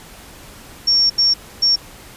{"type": "tone bursts at uneven times", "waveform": "sine", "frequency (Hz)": 5500, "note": "F8", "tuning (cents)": -27, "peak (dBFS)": -11, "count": 3, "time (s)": [[0.87, 1.1], [1.18, 1.34], [1.62, 1.76]], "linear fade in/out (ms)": 10, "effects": ["pink hiss -40 dBFS RMS until 2.16 s", "resampled to 32000 Hz"]}